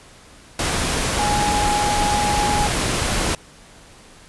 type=tone in noise; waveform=sine; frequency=830 Hz; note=G#5; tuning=1 cent flat; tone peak=-19 dBFS; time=1.19-2.67 s; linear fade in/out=2 ms; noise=pink; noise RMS=-21 dBFS; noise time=0.59-3.35 s; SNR=-1 dB; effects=pink hiss -46 dBFS RMS until 4.28 s + resampled to 24000 Hz